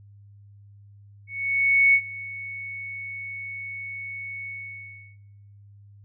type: tone with ADSR envelope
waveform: sine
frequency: 2217 Hz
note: C#7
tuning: in tune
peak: -13 dBFS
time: 1.27-5.18 s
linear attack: 670 ms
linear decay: 65 ms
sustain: -19 dB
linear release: 710 ms
effects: noise-tail reverb RT60 0.9 s tail -20 dB re dry + added 101 Hz sine -47 dBFS peak until 6.04 s